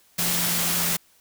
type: tone in noise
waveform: sine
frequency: 173.1 Hz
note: F3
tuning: 15 cents flat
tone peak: -32 dBFS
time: 0.18-0.97 s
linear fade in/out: 10 ms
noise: white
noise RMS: -24 dBFS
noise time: 0.18-0.97 s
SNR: -11 dB
effects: white hiss -59 dBFS RMS until 1.2 s